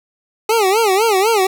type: tone with vibrato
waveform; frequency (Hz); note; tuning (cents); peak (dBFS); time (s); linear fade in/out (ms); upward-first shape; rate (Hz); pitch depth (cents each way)
25% pulse; 415.3; G#4; 0; -8; 0.49-1.47; 5; sine; 4; 190
effects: none